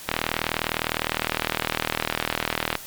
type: click train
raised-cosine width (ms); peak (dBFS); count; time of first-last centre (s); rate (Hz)
0.3; -5; 107; 0.09-2.753; 39.8
effects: white hiss -40 dBFS RMS until 2.86 s + Opus 48 kbps